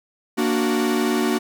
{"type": "chord", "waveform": "45% pulse", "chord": "Bb augmented", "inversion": "none", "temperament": "equal", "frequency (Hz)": [233.1, 293.7, 370], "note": ["Bb3", "D4", "F#4"], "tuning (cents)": [0, 0, 0], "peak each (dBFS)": [-22, -24, -23], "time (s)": [0.37, 1.39], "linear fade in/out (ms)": 20, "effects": []}